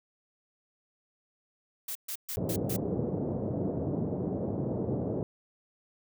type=noise bursts; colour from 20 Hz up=blue; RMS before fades=-36 dBFS; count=5; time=1.88-2.765 s; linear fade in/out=5 ms; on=73 ms; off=130 ms
type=band-pass noise; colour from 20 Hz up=pink; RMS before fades=-32 dBFS; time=2.37-5.23 s; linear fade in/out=0 ms; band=100 to 570 Hz; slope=24 dB/octave
effects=none

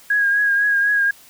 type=tone with vibrato; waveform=sine; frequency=1641 Hz; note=G#6; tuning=21 cents flat; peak=-14 dBFS; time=0.1-1.11 s; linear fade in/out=5 ms; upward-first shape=triangle; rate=4 Hz; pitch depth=40 cents each way; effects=white hiss -47 dBFS RMS until 1.29 s

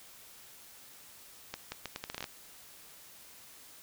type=accelerating click train; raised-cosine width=0.2 ms; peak=-20 dBFS; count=11; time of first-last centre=1.54-2.242 s; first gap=180 ms; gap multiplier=0.76; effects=white hiss -54 dBFS RMS until 3.82 s

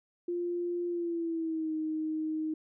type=tone with pitch glide; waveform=sine; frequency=349.2 to 312.9 Hz; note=F4 to D#4; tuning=0 to +10 cents; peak=-30 dBFS; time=0.28-2.54 s; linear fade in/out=5 ms; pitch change=-190 cents; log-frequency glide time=0.88-1.74 s; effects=none

